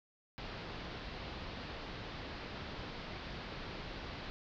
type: low-pass noise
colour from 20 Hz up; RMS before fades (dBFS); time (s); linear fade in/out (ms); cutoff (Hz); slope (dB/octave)
pink; -45; 0.38-4.3; 0; 4800; 48
effects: none